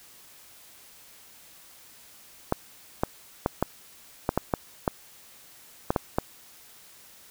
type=clicks; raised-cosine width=1 ms; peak=-8 dBFS; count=11; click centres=2.524 / 3.035 / 3.461 / 3.626 / 4.291 / 4.376 / 4.538 / 4.878 / 5.905 / 5.962 / 6.185 s; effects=white hiss -52 dBFS RMS until 7.3 s